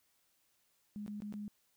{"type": "tone with dropouts", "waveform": "sine", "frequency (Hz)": 207.7, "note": "G#3", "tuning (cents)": 0, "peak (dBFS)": -40, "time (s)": [0.96, 1.48], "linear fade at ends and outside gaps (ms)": 0, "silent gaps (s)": [[1.063, 1.079], [1.203, 1.221], [1.325, 1.339]], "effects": ["white hiss -75 dBFS RMS until 1.76 s"]}